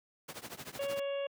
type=noise with tremolo; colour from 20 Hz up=pink; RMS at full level=-41 dBFS; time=0.28-1 s; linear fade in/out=10 ms; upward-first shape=triangle; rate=13 Hz; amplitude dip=95%
type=harmonic tone; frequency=558 Hz; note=C#5; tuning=11 cents sharp; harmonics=1 / 2 / 3 / 4 / 5 / 6; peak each=-33 / -49 / -52 / -53 / -46 / -55 dBFS; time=0.79-1.27 s; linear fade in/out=5 ms
effects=high-pass 150 Hz 12 dB/octave